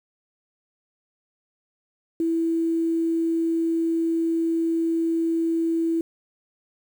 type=tone with quantisation; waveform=sine; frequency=330 Hz; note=E4; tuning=2 cents sharp; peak=-20 dBFS; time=2.2-6.01 s; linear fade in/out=2 ms; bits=8; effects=none